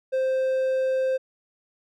triangle tone, 523.3 Hz, C5, in tune, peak -19 dBFS, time 0.12-1.18 s, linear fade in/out 20 ms, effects none

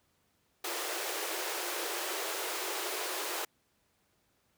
pink high-pass noise, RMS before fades -36 dBFS, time 0.64-3.45 s, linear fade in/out 5 ms, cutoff 330 Hz, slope 96 dB/octave, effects pink hiss -73 dBFS RMS until 4.57 s + high-pass 60 Hz 12 dB/octave

